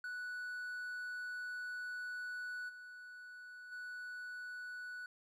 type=tone with level steps; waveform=triangle; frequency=1479 Hz; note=F#6; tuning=1 cent flat; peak=-39 / -48 / -42 dBFS; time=0.04-5.06 s; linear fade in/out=2 ms; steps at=2.68 / 3.71 s; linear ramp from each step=20 ms; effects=none